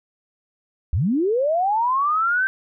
sine linear sweep, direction up, 60 to 1569 Hz, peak -17 dBFS, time 0.93-2.47 s, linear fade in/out 0 ms, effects none

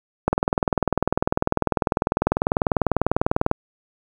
click train, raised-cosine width 1 ms, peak -3 dBFS, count 66, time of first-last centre 0.28-3.514 s, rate 20.1 Hz, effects 7-bit

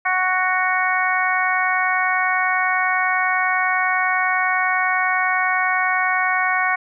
harmonic tone, 370 Hz, F#4, in tune, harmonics 2 / 3 / 4 / 5 / 6, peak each -23 / -23 / -23 / -23 / -23 dBFS, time 0.05-6.76 s, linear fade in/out 10 ms, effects none

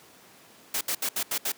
white noise bursts at uneven times, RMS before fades -28 dBFS, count 6, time 0.74-0.81 / 0.88-0.95 / 1.02-1.09 / 1.16-1.23 / 1.31-1.38 / 1.45-1.52 s, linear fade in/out 5 ms, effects pink hiss -53 dBFS RMS until 1.57 s + high-pass 200 Hz 12 dB/octave

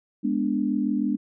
sine chord, G# diminished, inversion none, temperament equal, 207.7 / 246.9 / 293.7 Hz, G#3 / B3 / D4, 0 / 0 / 0 cents, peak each -26 dBFS, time 0.23-1.17 s, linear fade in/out 20 ms, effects none

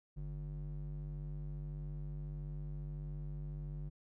triangle ring-modulated tone, 98 Hz, G2, in tune, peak -35 dBFS, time 0.16-3.9 s, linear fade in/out 20 ms, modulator 50.8 Hz, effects none

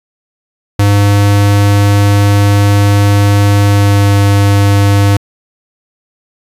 square tone with pitch glide, 101.4 to 100.53 Hz, G#2 to G2, -41 to +44 cents, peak -6 dBFS, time 0.79-5.17 s, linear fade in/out 5 ms, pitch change -15 cents, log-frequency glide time 3.62-4.18 s, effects resampled to 32000 Hz

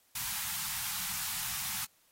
white band-stop noise, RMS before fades -36 dBFS, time 0.15-1.85 s, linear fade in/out 5 ms, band 210 to 780 Hz, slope 48 dB/octave, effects white hiss -68 dBFS RMS until 2.11 s + AAC 48 kbps

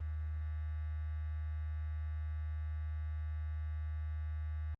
sine tone with quantisation, 77.2 Hz, D#2, 13 cents flat, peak -36 dBFS, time 0-4.75 s, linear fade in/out 10 ms, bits 9, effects low-pass 2000 Hz 12 dB/octave + Opus 32 kbps

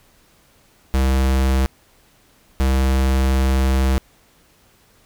square tone pair in turn, 66 / 66 Hz, C2 / C2, +16 / +16 cents, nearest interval unison, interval 0 cents, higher neither, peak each -15 dBFS, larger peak neither, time 0.94-1.66 / 2.6-3.98 s, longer second, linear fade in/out 0 ms, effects pink hiss -55 dBFS RMS until 5.05 s

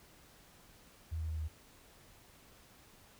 sine tone with pitch steps, 80.8 / 79.83 / 78.86 / 77.91 Hz, E2 / D#2 / D#2 / D#2, -34 / +45 / +24 / +3 cents, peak -35 dBFS, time 1.11-1.486 s, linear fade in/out 20 ms, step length 94 ms, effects pink hiss -61 dBFS RMS until 3.19 s

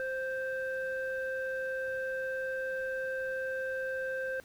square tone with low-pass filter, 523.3 Hz, C5, in tune, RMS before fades -35 dBFS, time 0-4.4 s, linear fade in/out 0 ms, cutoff 1400 Hz, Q 4.2, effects pink hiss -59 dBFS RMS until 4.44 s

